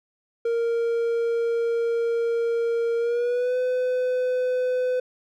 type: tone with pitch glide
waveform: triangle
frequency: 465 to 504.2 Hz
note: A#4 to B4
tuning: -4 to +36 cents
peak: -19 dBFS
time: 0.45-5 s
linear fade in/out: 5 ms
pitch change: +140 cents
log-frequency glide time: 2.98-3.57 s
effects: none